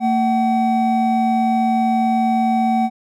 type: tone pair together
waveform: triangle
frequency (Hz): 227 / 756.1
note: A#3 / F#5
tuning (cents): -46 / +37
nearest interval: octave + major sixth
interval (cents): 2083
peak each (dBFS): -15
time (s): 0-2.9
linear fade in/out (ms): 50
effects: none